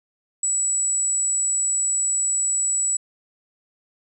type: tone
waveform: sine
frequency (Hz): 7860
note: B8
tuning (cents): -9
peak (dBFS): -19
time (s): 0.43-2.97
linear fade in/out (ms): 5
effects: none